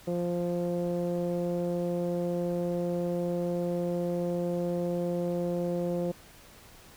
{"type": "tone with low-pass filter", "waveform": "sawtooth", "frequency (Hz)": 174.61, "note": "F3", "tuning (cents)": 0, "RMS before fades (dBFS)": -30, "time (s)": [0.07, 6.12], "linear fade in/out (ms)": 10, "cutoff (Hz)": 510, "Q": 3.3, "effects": ["pink hiss -53 dBFS RMS until 6.96 s"]}